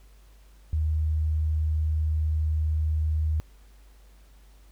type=tone; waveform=sine; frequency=77.78 Hz; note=D#2; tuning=in tune; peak=-22 dBFS; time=0.73-3.4 s; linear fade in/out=0 ms; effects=added 50 Hz sine -50 dBFS peak until 4.71 s + pink hiss -62 dBFS RMS until 4.71 s